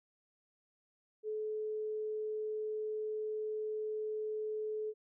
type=tone; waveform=sine; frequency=430.1 Hz; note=A4; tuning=39 cents flat; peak=-35 dBFS; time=1.23-4.94 s; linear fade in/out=50 ms; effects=none